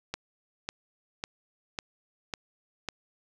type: click train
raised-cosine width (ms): 0.2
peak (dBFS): -15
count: 6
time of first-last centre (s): 0.14-2.887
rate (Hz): 1.82
effects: none